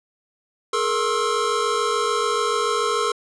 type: tone cluster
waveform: square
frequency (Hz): 421.5 / 468.4 / 1069 / 1318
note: G#4 / A#4 / C6 / E6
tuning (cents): +26 / +8 / +37 / -1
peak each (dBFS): -26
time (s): 0.73-3.12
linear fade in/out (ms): 5
effects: resampled to 22050 Hz